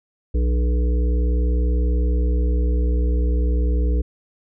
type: harmonic tone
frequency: 60.3 Hz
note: B1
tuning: 41 cents flat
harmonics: 1 / 3 / 5 / 7 / 8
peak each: -16 / -32 / -31 / -33 / -34 dBFS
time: 0.34-4.02 s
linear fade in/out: 10 ms
effects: none